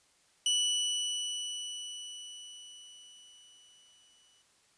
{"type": "tone with exponential decay", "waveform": "sawtooth", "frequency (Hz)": 2960, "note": "F#7", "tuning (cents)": 0, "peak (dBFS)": -22, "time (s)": [0.46, 4.42], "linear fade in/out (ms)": 2, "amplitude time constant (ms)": 860, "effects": ["white hiss -67 dBFS RMS until 4.77 s", "resampled to 22050 Hz"]}